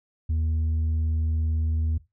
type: tone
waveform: sine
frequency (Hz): 79.5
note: D#2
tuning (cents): +38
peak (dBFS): -19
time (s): 0.29-1.98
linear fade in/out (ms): 10
effects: noise-tail reverb RT60 0.2 s tail -17 dB re dry + tanh soft clip ceiling -21 dBFS